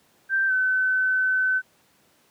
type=tone with pitch glide; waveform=sine; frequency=1568 to 1519 Hz; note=G6 to F#6; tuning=0 to +45 cents; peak=-19 dBFS; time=0.29-1.62 s; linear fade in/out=50 ms; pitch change=-55 cents; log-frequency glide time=0.47-0.52 s; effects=pink hiss -61 dBFS RMS until 2.3 s + high-pass 150 Hz 12 dB/octave